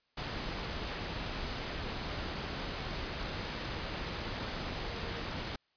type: tone in noise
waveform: sine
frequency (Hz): 466.2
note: A#4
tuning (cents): 0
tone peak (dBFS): -48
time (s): 4.79-5.21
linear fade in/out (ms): 5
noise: pink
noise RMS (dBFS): -38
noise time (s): 0.17-5.56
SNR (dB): -13
effects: white hiss -75 dBFS RMS until 5.76 s + resampled to 11025 Hz